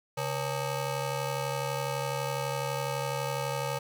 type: ring-modulated tone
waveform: 20% pulse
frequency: 346 Hz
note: F4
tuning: 16 cents flat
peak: -22 dBFS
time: 0.17-3.79 s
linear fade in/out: 10 ms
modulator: 209 Hz
effects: none